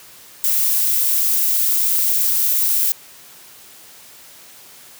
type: noise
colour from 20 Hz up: violet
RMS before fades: -17 dBFS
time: 0.44-2.92 s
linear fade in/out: 0 ms
effects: white hiss -43 dBFS RMS until 4.99 s + high-pass 80 Hz 12 dB/octave